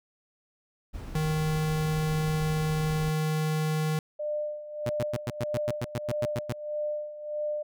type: noise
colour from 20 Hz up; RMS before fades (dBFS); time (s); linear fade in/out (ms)
brown; -38; 0.93-3.11; 20
type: tone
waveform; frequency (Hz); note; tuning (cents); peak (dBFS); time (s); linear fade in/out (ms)
square; 155.56; D#3; 0; -26; 1.15-3.99; 2
type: tone with tremolo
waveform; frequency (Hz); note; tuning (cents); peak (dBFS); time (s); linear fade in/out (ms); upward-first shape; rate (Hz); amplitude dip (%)
sine; 599; D5; +34; -27; 4.19-7.63; 10; sine; 1.6; 75
type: tone bursts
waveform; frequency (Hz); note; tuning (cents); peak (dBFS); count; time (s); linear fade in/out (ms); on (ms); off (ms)
sawtooth; 120.8; B2; -38; -24; 13; 4.86-6.528; 5; 36; 100
effects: none